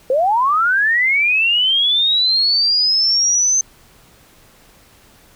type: linear sweep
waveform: sine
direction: up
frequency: 493.4 to 6250 Hz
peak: -12 dBFS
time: 0.1-3.61 s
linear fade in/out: 2 ms
effects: pink hiss -49 dBFS RMS until 5.35 s